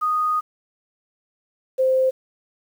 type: tone pair in turn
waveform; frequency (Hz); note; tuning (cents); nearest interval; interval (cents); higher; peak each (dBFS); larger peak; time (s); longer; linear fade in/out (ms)
sine; 1240 / 521.4; D#6 / C5; -6 / -6; octave + minor third; 1500; first; -18 / -15; second; 0.01-0.41 / 1.78-2.11; first; 20
effects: 8-bit